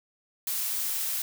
blue noise, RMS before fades -30 dBFS, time 0.47-1.22 s, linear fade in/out 2 ms, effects none

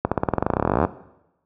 accelerating click train, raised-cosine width 1 ms, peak -4 dBFS, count 27, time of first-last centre 0.05-0.85 s, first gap 66 ms, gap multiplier 0.93, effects noise-tail reverb RT60 0.9 s tail -17 dB re dry + high-pass 60 Hz 12 dB/octave

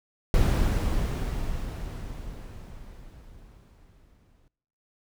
brown noise with exponential decay, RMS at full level -20 dBFS, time 0.34-4.48 s, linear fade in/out 1 ms, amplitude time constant 900 ms, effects noise-tail reverb RT60 0.8 s tail -24 dB re dry

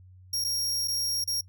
sawtooth tone with dropouts, 5588 Hz, F8, in tune, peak -24 dBFS, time 0.33-1.41 s, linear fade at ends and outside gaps 5 ms, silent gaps 0.442-0.446 / 0.876-0.881 / 1.241-1.275 s, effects noise-tail reverb RT60 0.1 s tail -23 dB re dry + added 92 Hz sine -49 dBFS peak until 1.48 s

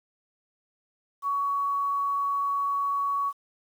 sine tone with quantisation, 1123 Hz, C#6, 22 cents sharp, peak -24 dBFS, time 1.22-3.33 s, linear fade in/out 50 ms, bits 9, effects none

